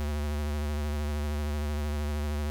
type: tone with vibrato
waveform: square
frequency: 74 Hz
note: D2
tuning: 14 cents sharp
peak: -29 dBFS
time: 0-2.5 s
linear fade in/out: 0 ms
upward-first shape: sine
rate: 13 Hz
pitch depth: 38 cents each way
effects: none